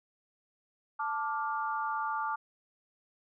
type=chord; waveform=sine; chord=D minor; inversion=second; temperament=just; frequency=881 / 1174.7 / 1409.6 Hz; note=A5 / D6 / F6; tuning=+2 / 0 / +16 cents; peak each=-34 / -34 / -38 dBFS; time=0.99-2.36 s; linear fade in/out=10 ms; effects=none